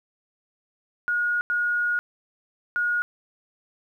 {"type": "tone bursts at uneven times", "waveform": "sine", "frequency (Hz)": 1441, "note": "F#6", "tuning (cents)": -46, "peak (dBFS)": -21, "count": 3, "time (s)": [[1.08, 1.41], [1.5, 1.99], [2.76, 3.02]], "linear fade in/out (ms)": 0, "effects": ["10-bit"]}